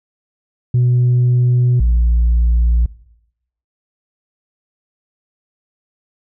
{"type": "tone pair in turn", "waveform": "sine", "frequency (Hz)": [123.47, 58.27], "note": ["B2", "A#1"], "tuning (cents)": [0, 0], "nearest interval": "octave + minor second", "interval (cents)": 1300, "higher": "first", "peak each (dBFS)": -8, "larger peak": "neither", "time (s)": [[0.74, 1.8], [1.8, 2.86]], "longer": "neither", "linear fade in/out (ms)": 5, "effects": ["noise-tail reverb RT60 0.8 s tail -20 dB re dry", "tanh soft clip ceiling -8 dBFS"]}